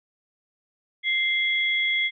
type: tone pair together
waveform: sine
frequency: 2093 / 3344 Hz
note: C7 / G#7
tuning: 0 / +11 cents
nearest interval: minor sixth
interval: 811 cents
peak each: -22 / -26 dBFS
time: 1.03-2.11 s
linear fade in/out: 50 ms
effects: none